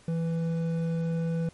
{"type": "tone pair together", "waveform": "triangle", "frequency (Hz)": [165.4, 496.1], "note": ["E3", "B4"], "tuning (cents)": [6, 8], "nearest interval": "octave + perfect fifth", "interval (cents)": 1902, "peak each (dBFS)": [-24, -32], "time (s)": [0.08, 1.49], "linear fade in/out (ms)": 2, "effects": ["pink hiss -57 dBFS RMS until 1.53 s", "MP3 48 kbps"]}